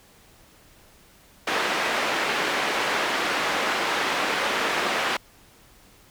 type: band-pass noise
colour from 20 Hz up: white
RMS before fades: -25 dBFS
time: 1.47-5.17 s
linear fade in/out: 5 ms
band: 290 to 2200 Hz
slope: 12 dB/octave
effects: pink hiss -54 dBFS RMS until 6.1 s